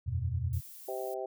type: chord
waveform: sine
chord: E suspended second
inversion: none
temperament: equal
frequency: 82.41 / 92.5 / 123.47 Hz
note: E2 / F#2 / B2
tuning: 0 / 0 / 0 cents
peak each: -34 dBFS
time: 0.06-0.61 s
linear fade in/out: 20 ms
type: noise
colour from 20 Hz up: violet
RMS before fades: -49 dBFS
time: 0.53-1.14 s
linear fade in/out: 0 ms
type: harmonic tone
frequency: 129.8 Hz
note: C3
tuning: 13 cents flat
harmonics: 3 / 4 / 5 / 6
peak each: -38 / -40 / -39 / -42 dBFS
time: 0.88-1.26 s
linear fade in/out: 5 ms
effects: none